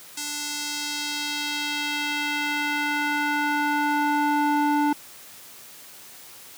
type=tone with band-pass filter sweep; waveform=square; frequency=293.7 Hz; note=D4; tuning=in tune; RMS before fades=-25 dBFS; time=0.17-4.93 s; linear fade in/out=5 ms; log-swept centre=7100 to 690 Hz; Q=1.2; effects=white hiss -45 dBFS RMS until 6.57 s + high-pass 100 Hz 12 dB/octave